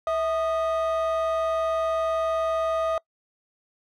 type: tone pair together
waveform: triangle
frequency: 650.5 / 1235 Hz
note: E5 / D#6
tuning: -23 / -13 cents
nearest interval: major seventh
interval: 1110 cents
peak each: -20 / -25 dBFS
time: 0.07-2.98 s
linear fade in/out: 2 ms
effects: noise-tail reverb RT60 0.1 s tail -25 dB re dry + tanh soft clip ceiling -18 dBFS